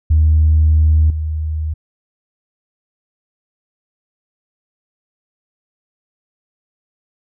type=tone with level steps; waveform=sine; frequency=77.8 Hz; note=D#2; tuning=in tune; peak=-7 / -17 dBFS; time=0.1-1.74 s; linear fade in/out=10 ms; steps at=1.1 s; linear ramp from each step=2 ms; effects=tanh soft clip ceiling -4 dBFS